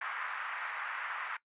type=band-pass noise; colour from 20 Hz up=pink; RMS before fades=-39 dBFS; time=0.01-1.37 s; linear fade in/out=5 ms; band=1100 to 2000 Hz; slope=24 dB/octave; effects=noise-tail reverb RT60 0.1 s tail -19 dB re dry + resampled to 8000 Hz